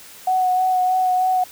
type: tone with vibrato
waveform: sine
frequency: 740 Hz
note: F#5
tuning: in tune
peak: -15 dBFS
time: 0.27-1.44 s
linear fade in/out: 5 ms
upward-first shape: sine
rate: 3.2 Hz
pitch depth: 16 cents each way
effects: white hiss -42 dBFS RMS until 1.51 s